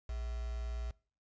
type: tone with quantisation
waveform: sine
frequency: 58.9 Hz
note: A#1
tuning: 19 cents sharp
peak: -36 dBFS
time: 0.09-0.91 s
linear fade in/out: 5 ms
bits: 8
effects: noise-tail reverb RT60 0.4 s tail -23 dB re dry + resampled to 16000 Hz